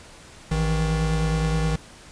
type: tone pair together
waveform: square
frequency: 55.93 / 158.2 Hz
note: A1 / D#3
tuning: +29 / +29 cents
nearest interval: octave + tritone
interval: 1800 cents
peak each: -25 / -23 dBFS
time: 0.51-1.76 s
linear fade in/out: 5 ms
effects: pink hiss -46 dBFS RMS until 2.11 s + resampled to 22050 Hz